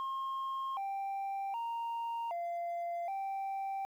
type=tone with pitch steps; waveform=sine; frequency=1071 / 786 / 929 / 689 / 781 Hz; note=C6 / G5 / A#5 / F5 / G5; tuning=+40 / +4 / -6 / -24 / -7 cents; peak=-32 dBFS; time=0-3.85 s; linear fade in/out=0 ms; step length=770 ms; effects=tanh soft clip ceiling -34 dBFS + 11-bit